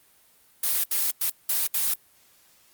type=noise bursts at uneven times; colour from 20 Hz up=blue; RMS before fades=-24 dBFS; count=5; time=0.63-0.84 / 0.91-1.11 / 1.21-1.3 / 1.49-1.67 / 1.74-1.94 s; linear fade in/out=5 ms; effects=white hiss -59 dBFS RMS until 2.73 s + Opus 32 kbps